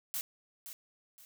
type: noise with echo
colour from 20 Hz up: blue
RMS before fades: -36 dBFS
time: 0.14-0.21 s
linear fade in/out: 0 ms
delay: 520 ms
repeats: 2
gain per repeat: -10 dB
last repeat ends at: 1.25 s
effects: none